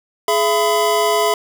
square tone cluster, 421 / 672 / 1005 Hz, G#4 / E5 / B5, +24 / +33 / +30 cents, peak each -19 dBFS, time 0.28-1.34 s, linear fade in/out 2 ms, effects none

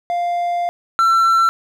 triangle tone pair in turn, 698.5 / 1346.3 Hz, F5 / E6, 0 / +36 cents, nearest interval major seventh, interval 1136 cents, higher second, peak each -15 / -9 dBFS, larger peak second, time 0.1-0.69 / 0.99-1.49 s, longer first, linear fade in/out 0 ms, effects none

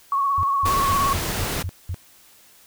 sine tone with vibrato, 1108.7 Hz, C#6, in tune, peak -18 dBFS, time 0.12-1.13 s, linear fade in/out 2 ms, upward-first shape sine, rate 17 Hz, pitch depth 39 cents each way
sine tone bursts, 89.5 Hz, F2, 43 cents sharp, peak -24 dBFS, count 7, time 0.38-1.944 s, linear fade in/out 0 ms, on 52 ms, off 200 ms
pink noise, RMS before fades -26 dBFS, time 0.65-1.63 s, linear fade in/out 10 ms
effects white hiss -52 dBFS RMS until 2.66 s

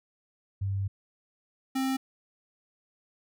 sine / square tone pair in turn, 98 / 264.7 Hz, G2 / C4, 0 / +20 cents, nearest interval octave + perfect fourth, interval 1720 cents, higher second, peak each -27 / -27 dBFS, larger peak neither, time 0.61-0.88 / 1.75-1.97 s, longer first, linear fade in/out 10 ms, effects none

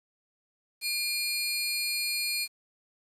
sawtooth tone pair together, 2405 / 4285 Hz, D7 / C8, +41 / +40 cents, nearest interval minor seventh, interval 999 cents, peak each -28 dBFS, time 0.81-2.48 s, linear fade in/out 50 ms, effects resampled to 32000 Hz + 9-bit

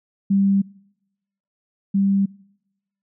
sine tone pair in turn, 196.8 / 196.8 Hz, G3 / G3, +7 / +7 cents, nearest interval unison, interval 0 cents, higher neither, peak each -14 / -15 dBFS, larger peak first, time 0.3-0.62 / 1.94-2.26 s, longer neither, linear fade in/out 10 ms, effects noise-tail reverb RT60 0.9 s tail -25 dB re dry

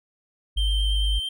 sine tone, 51.1 Hz, G#1, 27 cents flat, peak -20 dBFS, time 0.56-1.2 s, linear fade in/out 20 ms
triangle tone with vibrato, 3136 Hz, G7, in tune, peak -25 dBFS, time 0.57-1.29 s, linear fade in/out 5 ms, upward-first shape sine, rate 9 Hz, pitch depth 12 cents each way
effects none

